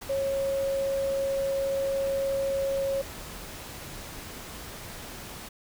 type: tone in noise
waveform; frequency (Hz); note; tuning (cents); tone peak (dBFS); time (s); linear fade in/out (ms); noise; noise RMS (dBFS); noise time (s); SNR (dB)
sine; 547; C#5; -23; -25; 0.09-3.02; 10; pink; -41; 0.01-5.49; +13
effects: none